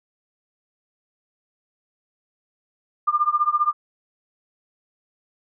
sine tone with tremolo, 1200 Hz, D6, 37 cents sharp, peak -13 dBFS, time 3.07-3.73 s, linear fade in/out 10 ms, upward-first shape triangle, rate 15 Hz, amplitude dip 100%, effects none

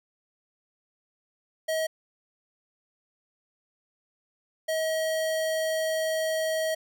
square tone bursts at uneven times, 637 Hz, D#5, 41 cents sharp, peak -26 dBFS, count 2, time 1.68-1.87 / 4.68-6.75 s, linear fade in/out 10 ms, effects none

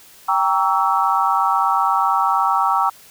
sine chord, G diminished seventh, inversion none, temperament equal with one note detuned, 784 / 932.3 / 1134.6 / 1318.5 Hz, G5 / Bb5 / Db6 / Fb6, 0 / 0 / +40 / 0 cents, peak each -20 dBFS, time 0.28-2.9 s, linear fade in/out 10 ms, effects white hiss -46 dBFS RMS until 3.1 s

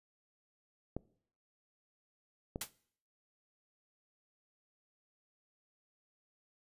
clicks, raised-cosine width 2 ms, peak -24 dBFS, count 2, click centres 0.966 / 2.559 s
white noise with exponential decay, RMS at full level -32 dBFS, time 2.61-2.71 s, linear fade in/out 5 ms, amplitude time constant 20 ms
effects noise-tail reverb RT60 0.6 s tail -22 dB re dry + resampled to 32000 Hz

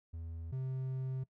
triangle tone pair in turn, 82.5 / 130.96 Hz, E2 / C3, +2 / +2 cents, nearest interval minor sixth, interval 800 cents, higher second, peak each -39 / -33 dBFS, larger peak second, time 0.13-0.52 / 0.52-1.24 s, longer second, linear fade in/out 10 ms, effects noise-tail reverb RT60 0.1 s tail -20 dB re dry

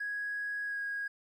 triangle tone with pitch glide, 1661.2 to 1643.1 Hz, G#6 to G#6, 0 to -19 cents, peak -30 dBFS, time 0-1.08 s, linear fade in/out 10 ms, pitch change -19 cents, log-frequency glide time 0.64-0.81 s, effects tanh soft clip ceiling -31 dBFS

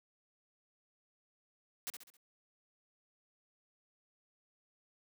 white noise with echo, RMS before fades -40 dBFS, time 1.87-1.9 s, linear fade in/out 0 ms, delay 67 ms, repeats 4, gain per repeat -7 dB, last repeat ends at 2.168 s, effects high-pass 200 Hz 12 dB/octave

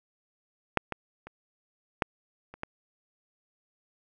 clicks, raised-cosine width 0.5 ms, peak -7 / -17 / -28 / -9 / -29 / -18 dBFS, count 6, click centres 0.773 / 0.923 / 1.27 / 2.022 / 2.54 / 2.634 s, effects none

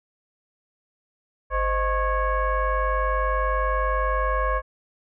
sine tone with frequency modulation, 520 Hz, C5, 11 cents flat, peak -20 dBFS, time 1.5-4.62 s, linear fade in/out 50 ms, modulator 570 Hz, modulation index 1.7, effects none

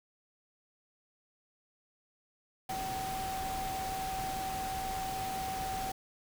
sine tone in noise, 764 Hz, G5, 45 cents flat, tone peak -35 dBFS, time 2.69-5.92 s, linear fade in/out 5 ms, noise pink, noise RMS -41 dBFS, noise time 2.69-5.92 s, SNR +3 dB, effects none

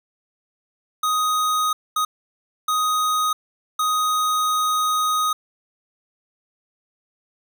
square tone bursts at uneven times, 1250 Hz, D#6, 8 cents sharp, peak -19 dBFS, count 4, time 1.03-1.73 / 1.96-2.05 / 2.68-3.33 / 3.79-5.33 s, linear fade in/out 5 ms, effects none

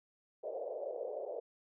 pink band-pass noise, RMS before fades -41 dBFS, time 0.43-1.4 s, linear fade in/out 10 ms, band 460 to 630 Hz, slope 48 dB/octave, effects none

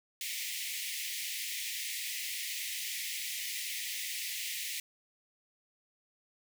pink high-pass noise, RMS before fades -38 dBFS, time 0.21-4.8 s, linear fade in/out 2 ms, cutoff 1900 Hz, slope 96 dB/octave, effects none

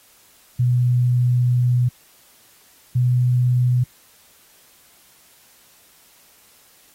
sine tone pair in turn, 123.47 / 124.33 Hz, B2 / B2, 0 / +12 cents, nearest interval unison, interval 12 cents, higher second, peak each -14 dBFS, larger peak neither, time 0.59-1.89 / 2.95-3.84 s, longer first, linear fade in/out 10 ms, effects white hiss -53 dBFS RMS until 6.94 s + AAC 48 kbps

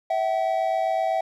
triangle tone pair together, 654.2 / 762 Hz, E5 / G5, -13 / -49 cents, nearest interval minor third, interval 264 cents, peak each -22 dBFS, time 0.1-1.21 s, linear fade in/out 5 ms, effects none

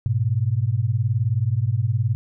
sine beating tone pair, 103.83 / 122.83 Hz, G#2 / B2, 0 / -9 cents, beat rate 19 Hz, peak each -21 dBFS, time 0.06-2.15 s, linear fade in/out 0 ms, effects none

